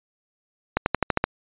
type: accelerating click train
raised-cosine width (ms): 0.5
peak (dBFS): -4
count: 7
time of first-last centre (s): 0.77-1.24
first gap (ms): 91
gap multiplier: 0.94
effects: resampled to 8000 Hz